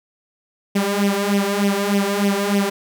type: tone with flanger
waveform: sawtooth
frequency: 200.7 Hz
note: G3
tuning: 41 cents sharp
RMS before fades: -19 dBFS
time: 0.75-2.7 s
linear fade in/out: 10 ms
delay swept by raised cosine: 0.34 to 3.24 ms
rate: 3.3 Hz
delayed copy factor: +0.75
effects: none